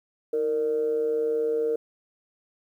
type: tone with amplitude modulation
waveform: sine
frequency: 461.5 Hz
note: A#4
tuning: 17 cents flat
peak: -19 dBFS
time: 0.33-1.76 s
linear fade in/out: 5 ms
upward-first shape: sine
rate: 142 Hz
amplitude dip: 60%
effects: tanh soft clip ceiling -15 dBFS + 10-bit